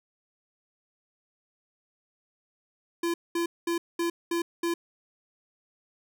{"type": "tone bursts", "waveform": "square", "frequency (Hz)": 340.1, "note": "F4", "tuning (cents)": -46, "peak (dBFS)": -26, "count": 6, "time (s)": [3.03, 4.74], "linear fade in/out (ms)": 5, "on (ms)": 110, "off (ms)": 210, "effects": []}